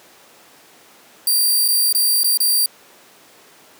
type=tone with dropouts; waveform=5% pulse; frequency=4714 Hz; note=D8; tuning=6 cents sharp; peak=-7 dBFS; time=1.27-2.66 s; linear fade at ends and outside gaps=2 ms; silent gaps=1.68-1.685 / 1.927-1.948 / 2.233-2.243 / 2.374-2.402 s; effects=pink hiss -47 dBFS RMS until 3.79 s + high-pass 300 Hz 12 dB/octave